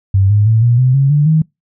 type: tone with pitch steps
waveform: sine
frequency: 97 / 103.96 / 111.42 / 119.42 / 127.99 / 137.18 / 147.02 / 157.58 Hz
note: G2 / G#2 / A2 / A#2 / C3 / C#3 / D3 / D#3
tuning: -18 / +2 / +22 / +42 / -38 / -18 / +2 / +22 cents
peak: -7 dBFS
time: 0.14-1.42 s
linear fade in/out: 5 ms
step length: 160 ms
effects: noise-tail reverb RT60 0.2 s tail -26 dB re dry